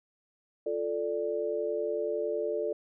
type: chord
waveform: sine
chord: D minor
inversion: first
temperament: equal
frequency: 349.2 / 440 / 587.3 Hz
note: F4 / A4 / D5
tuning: 0 / 0 / 0 cents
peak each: -36 / -31 / -33 dBFS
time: 0.66-2.73 s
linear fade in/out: 5 ms
effects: none